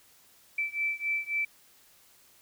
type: beating tone pair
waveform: sine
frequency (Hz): 2323 / 2326.7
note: D7 / D7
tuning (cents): -20 / -17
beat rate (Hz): 3.7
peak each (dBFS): -31 / -32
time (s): 0.58-1.45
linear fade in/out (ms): 5
effects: white hiss -60 dBFS RMS until 2.41 s